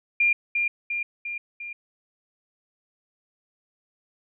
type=tone with echo; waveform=sine; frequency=2400 Hz; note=D7; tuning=37 cents sharp; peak=-17 dBFS; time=0.2-0.33 s; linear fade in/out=5 ms; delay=350 ms; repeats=4; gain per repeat=-4 dB; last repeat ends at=1.73 s; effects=none